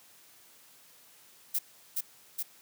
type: noise with echo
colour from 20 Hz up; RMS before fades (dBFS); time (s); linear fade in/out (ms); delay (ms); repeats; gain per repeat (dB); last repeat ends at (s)
violet; -29; 1.54-1.59; 10; 420; 2; -2; 2.43
effects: white hiss -58 dBFS RMS until 2.61 s + high-pass 100 Hz 12 dB/octave